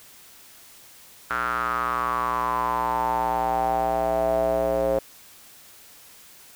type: tone with band-pass filter sweep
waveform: square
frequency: 59.7 Hz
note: A#1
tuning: 42 cents sharp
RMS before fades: -24 dBFS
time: 1.3-4.99 s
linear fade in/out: 5 ms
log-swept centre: 1400 to 560 Hz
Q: 6.9
effects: white hiss -49 dBFS RMS until 6.55 s